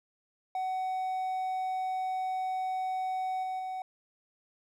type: tone with level steps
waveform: triangle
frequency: 750 Hz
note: F#5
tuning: 23 cents sharp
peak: -28 / -30 / -32 dBFS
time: 0.55-3.82 s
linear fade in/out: 2 ms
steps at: 3.43 / 3.59 s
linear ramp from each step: 5 ms
effects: none